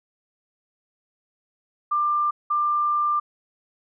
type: tone bursts at uneven times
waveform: sine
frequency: 1190 Hz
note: D6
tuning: 22 cents sharp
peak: -19 dBFS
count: 2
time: 1.91-2.31 / 2.5-3.2 s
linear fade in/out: 10 ms
effects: none